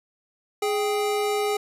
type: tone pair together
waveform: square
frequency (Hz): 416.9 / 787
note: G#4 / G5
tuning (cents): +7 / +7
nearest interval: major seventh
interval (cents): 1100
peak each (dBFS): -24 / -29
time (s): 0.62-1.57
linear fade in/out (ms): 5
effects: resampled to 32000 Hz + 10-bit